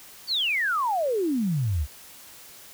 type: exponential sweep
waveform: sine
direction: down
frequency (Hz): 4699 to 65.41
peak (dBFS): -22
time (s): 0.27-1.87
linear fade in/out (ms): 50
effects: white hiss -47 dBFS RMS until 2.73 s